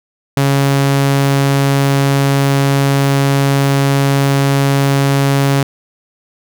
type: tone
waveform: sawtooth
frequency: 138.59 Hz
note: C#3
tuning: in tune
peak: -6 dBFS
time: 0.37-5.63 s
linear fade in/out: 2 ms
effects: none